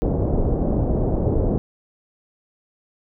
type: low-pass noise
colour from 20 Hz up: pink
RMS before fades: -20 dBFS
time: 0.02-1.58 s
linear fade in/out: 0 ms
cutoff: 610 Hz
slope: 24 dB/octave
effects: none